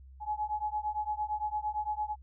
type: beating tone pair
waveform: sine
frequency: 842 / 850.8 Hz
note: G#5 / G#5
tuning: +24 / +42 cents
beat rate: 8.8 Hz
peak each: -34 / -34 dBFS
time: 0.2-2.16 s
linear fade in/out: 50 ms
effects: added 66 Hz sine -49 dBFS peak until 2.22 s